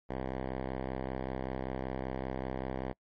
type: tone with low-pass filter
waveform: 5% pulse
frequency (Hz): 65.2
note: C2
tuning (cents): -5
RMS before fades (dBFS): -37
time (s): 0.09-2.93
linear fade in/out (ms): 10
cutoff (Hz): 1600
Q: 0.66
effects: noise-tail reverb RT60 0.1 s tail -26 dB re dry + MP3 32 kbps